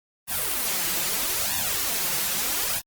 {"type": "noise with flanger", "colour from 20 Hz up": "white", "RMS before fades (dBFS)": -26, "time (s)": [0.27, 2.82], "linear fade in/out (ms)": 50, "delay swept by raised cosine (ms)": [1.1, 6.1], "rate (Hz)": 0.78, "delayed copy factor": 0.9, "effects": ["Opus 32 kbps"]}